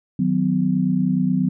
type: chord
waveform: sine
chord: B major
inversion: first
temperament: equal with one note detuned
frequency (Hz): 155.56 / 185 / 252.4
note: D#3 / F#3 / B3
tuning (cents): 0 / 0 / +38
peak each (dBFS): -24 / -19 / -21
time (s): 0.19-1.49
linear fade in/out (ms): 5
effects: none